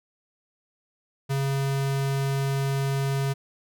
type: tone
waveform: square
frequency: 137.2 Hz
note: C#3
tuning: 17 cents flat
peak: -24 dBFS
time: 1.29-3.34 s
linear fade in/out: 20 ms
effects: none